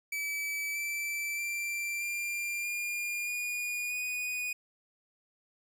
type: tone with pitch steps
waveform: 45% pulse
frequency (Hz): 2300 / 2328 / 2356 / 2385 / 2414 / 2444 / 2474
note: D7 / D7 / D7 / D7 / D7 / D#7 / D#7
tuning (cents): -37 / -16 / +5 / +26 / +47 / -32 / -10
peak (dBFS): -32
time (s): 0.12-4.53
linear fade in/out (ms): 5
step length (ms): 630
effects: none